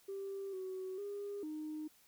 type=tone with pitch steps; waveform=sine; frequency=392.2 / 375.4 / 405.6 / 307.6 Hz; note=G4 / F#4 / G#4 / D#4; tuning=+1 / +25 / -41 / -20 cents; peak=-39 dBFS; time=0.08-1.88 s; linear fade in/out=10 ms; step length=450 ms; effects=tanh soft clip ceiling -36 dBFS + white hiss -67 dBFS RMS until 2.07 s